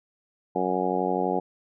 harmonic tone, 92 Hz, F#2, 9 cents flat, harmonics 2 / 3 / 4 / 5 / 6 / 7 / 8 / 9, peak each -32 / -32 / -30 / -30 / -33 / -35 / -30 / -30 dBFS, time 0.55-1.4 s, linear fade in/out 10 ms, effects none

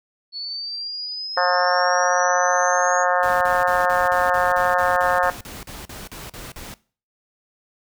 sine exponential sweep, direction up, 4400 to 6645 Hz, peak -27 dBFS, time 0.32-3.06 s, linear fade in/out 50 ms
harmonic tone, 179.2 Hz, F3, 45 cents sharp, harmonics 3 / 4 / 5 / 6 / 7 / 8 / 9 / 10, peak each -22 / -23 / -24 / -25 / -25 / -26 / -27 / -27 dBFS, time 1.37-5.3 s, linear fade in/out 2 ms
pink noise bursts, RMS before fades -36 dBFS, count 16, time 3.23-6.74 s, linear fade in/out 0 ms, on 180 ms, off 42 ms
effects noise-tail reverb RT60 0.4 s tail -20 dB re dry

